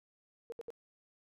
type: tone bursts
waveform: sine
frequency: 466.2 Hz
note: A#4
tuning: in tune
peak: -40 dBFS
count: 3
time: 0.5-0.704 s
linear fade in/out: 0 ms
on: 22 ms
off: 69 ms
effects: none